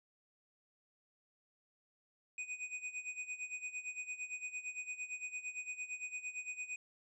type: tone with tremolo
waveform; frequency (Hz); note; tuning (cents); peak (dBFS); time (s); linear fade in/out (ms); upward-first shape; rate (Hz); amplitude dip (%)
square; 2489; D#7; 0; -39; 2.38-6.76; 2; sine; 8.8; 80
effects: resampled to 22050 Hz